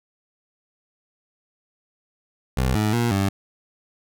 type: tone with pitch steps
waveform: 20% pulse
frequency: 64.3 / 106.6 / 118.6 / 98 Hz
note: C2 / G#2 / A#2 / G2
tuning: -30 / +46 / +30 / 0 cents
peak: -14 dBFS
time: 2.57-3.29 s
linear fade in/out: 5 ms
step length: 180 ms
effects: none